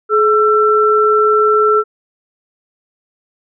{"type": "tone pair together", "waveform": "sine", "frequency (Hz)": [425.9, 1340], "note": ["G#4", "E6"], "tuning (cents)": [44, 28], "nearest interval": "octave + minor sixth", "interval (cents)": 1984, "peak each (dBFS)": -11, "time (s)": [0.09, 1.84], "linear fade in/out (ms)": 50, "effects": []}